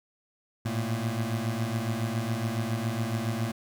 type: beating tone pair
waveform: 25% pulse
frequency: 110 / 117.2 Hz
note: A2 / A#2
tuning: 0 / +10 cents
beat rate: 7.2 Hz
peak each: -27 dBFS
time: 0.65-3.52 s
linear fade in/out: 10 ms
effects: none